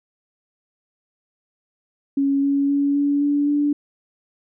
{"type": "tone with pitch steps", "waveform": "sine", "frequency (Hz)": [277.2, 279.9, 282.7, 285.5, 288.3, 291.1], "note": ["C#4", "C#4", "C#4", "D4", "D4", "D4"], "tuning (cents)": [0, 17, 34, -49, -32, -15], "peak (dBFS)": -16, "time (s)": [2.17, 3.73], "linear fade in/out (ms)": 5, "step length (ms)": 260, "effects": []}